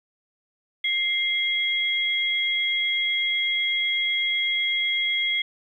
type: tone pair together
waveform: sine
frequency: 2100 / 3304 Hz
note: C7 / G#7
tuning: +6 / -10 cents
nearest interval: minor sixth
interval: 784 cents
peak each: -24 dBFS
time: 0.84-5.42 s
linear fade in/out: 5 ms
effects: 10-bit